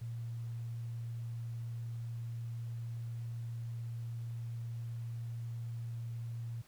sine tone, 116.54 Hz, A#2, in tune, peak -38 dBFS, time 0.01-6.62 s, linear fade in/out 10 ms, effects pink hiss -64 dBFS RMS until 6.67 s

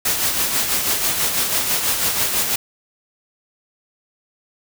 white noise with tremolo, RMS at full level -18 dBFS, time 0.05-2.56 s, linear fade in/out 5 ms, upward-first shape sine, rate 6.1 Hz, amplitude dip 45%, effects none

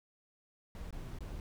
brown noise with dropouts, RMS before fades -43 dBFS, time 0.75-1.4 s, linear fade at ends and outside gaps 1 ms, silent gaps 0.907-0.926 / 1.187-1.206 s, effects none

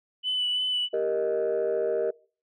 sine tone with vibrato, 2988 Hz, F#7, 16 cents sharp, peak -23 dBFS, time 0.23-0.89 s, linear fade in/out 50 ms, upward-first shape sine, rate 3 Hz, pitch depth 18 cents each way
sine chord, Eb major, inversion first, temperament equal, 392 / 466.2 / 622.3 Hz, G4 / Bb4 / Eb5, 0 / 0 / 0 cents, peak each -28 / -25 / -27 dBFS, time 0.93-2.11 s, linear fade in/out 10 ms
effects noise-tail reverb RT60 0.4 s tail -23 dB re dry + tanh soft clip ceiling -19 dBFS

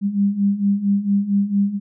sine beating tone pair, 197.7 / 202.1 Hz, G3 / G#3, +15 / -47 cents, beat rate 4.4 Hz, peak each -21 / -17 dBFS, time 0.01-1.8 s, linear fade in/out 50 ms, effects none

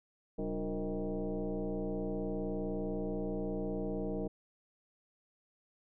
sine tone with frequency modulation, 134.3 Hz, C3, 46 cents sharp, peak -33 dBFS, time 0.38-4.28 s, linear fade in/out 10 ms, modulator 164 Hz, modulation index 2.8, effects none

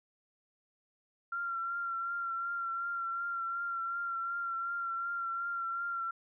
sine tone with vibrato, 1374 Hz, F6, 29 cents flat, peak -33 dBFS, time 1.32-6.11 s, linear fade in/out 5 ms, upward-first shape triangle, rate 2.7 Hz, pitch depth 30 cents each way, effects none

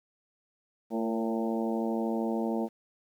harmonic tone with a mistuned harmonic, 112.9 Hz, A2, 45 cents sharp, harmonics 2 / 3 / 4 / 5 / 6 / 7 / 8, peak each -30 / -34 / -36 / -38 / -40 / -41 / -42 dBFS, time 0.9-2.69 s, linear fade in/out 50 ms, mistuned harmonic 4, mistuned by +32 cents, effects 10-bit

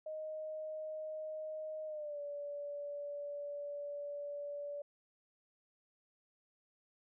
sine tone with pitch glide, 622.3 to 577.3 Hz, D#5 to D5, 0 to -30 cents, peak -40 dBFS, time 0.06-4.82 s, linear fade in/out 5 ms, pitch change -130 cents, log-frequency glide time 1.86-2.2 s, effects none

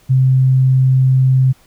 sine tone, 130.81 Hz, C3, in tune, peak -8 dBFS, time 0.09-1.53 s, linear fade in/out 20 ms, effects pink hiss -51 dBFS RMS until 1.66 s

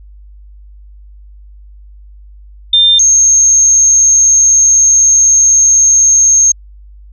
sine tone pair in turn, 3600 / 6432 Hz, A7 / G8, +39 / +44 cents, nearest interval minor seventh, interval 1005 cents, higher second, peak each -4 dBFS, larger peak neither, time 2.73-2.99 / 2.99-6.52 s, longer second, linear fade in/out 5 ms, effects added 50 Hz sine -33 dBFS peak until 7.12 s

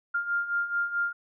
sine beating tone pair, 1398 / 1402.6 Hz, F6 / F6, +1 / +7 cents, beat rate 4.6 Hz, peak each -32 / -27 dBFS, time 0.14-1.13 s, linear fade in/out 10 ms, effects none

